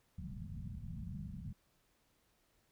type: low-pass noise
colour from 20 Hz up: white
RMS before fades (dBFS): -45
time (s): 0.18-1.53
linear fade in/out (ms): 5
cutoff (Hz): 220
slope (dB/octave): 96
effects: pink hiss -75 dBFS RMS until 2.71 s